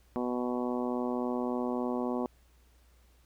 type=harmonic tone; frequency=123.47 Hz; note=B2; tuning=in tune; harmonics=2 / 3 / 4 / 5 / 6 / 7 / 8 / 9; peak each=-32 / -36 / -38 / -40 / -42 / -43 / -44 / -45 dBFS; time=0.16-2.26 s; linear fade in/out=0 ms; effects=added 60 Hz sine -60 dBFS peak until 3.25 s + pink hiss -68 dBFS RMS until 3.25 s